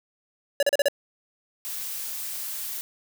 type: tone bursts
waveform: square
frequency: 569 Hz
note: C#5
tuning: 45 cents sharp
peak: -18 dBFS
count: 5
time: 0.6-0.884 s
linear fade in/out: 2 ms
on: 28 ms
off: 36 ms
type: noise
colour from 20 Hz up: blue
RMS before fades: -33 dBFS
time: 1.65-2.81 s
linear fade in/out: 0 ms
effects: none